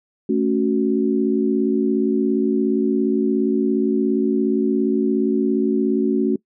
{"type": "chord", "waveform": "sine", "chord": "F# minor", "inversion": "first", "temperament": "equal", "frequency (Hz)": [220, 277.2, 370], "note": ["A3", "C#4", "F#4"], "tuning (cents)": [0, 0, 0], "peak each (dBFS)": -20, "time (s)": [0.29, 6.36], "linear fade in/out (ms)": 5, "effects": ["noise-tail reverb RT60 0.1 s tail -22 dB re dry"]}